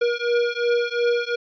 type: beating tone pair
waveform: square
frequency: 475.6 / 478.4 Hz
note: A#4 / A#4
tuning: +35 / +45 cents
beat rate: 2.8 Hz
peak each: -23 dBFS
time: 0.01-1.36 s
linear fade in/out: 10 ms
effects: resampled to 11025 Hz